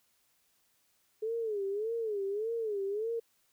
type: tone with vibrato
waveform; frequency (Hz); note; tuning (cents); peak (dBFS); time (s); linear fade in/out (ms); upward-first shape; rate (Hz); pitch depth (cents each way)
sine; 425.8; G#4; +43; -31; 1.22-3.2; 10; sine; 1.7; 150
effects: white hiss -72 dBFS RMS until 3.52 s